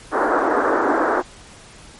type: band-pass noise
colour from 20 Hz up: pink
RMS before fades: -18 dBFS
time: 0.11-1.23 s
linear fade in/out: 50 ms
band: 280 to 1600 Hz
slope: 48 dB/octave
effects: pink hiss -43 dBFS RMS until 1.99 s + MP3 48 kbps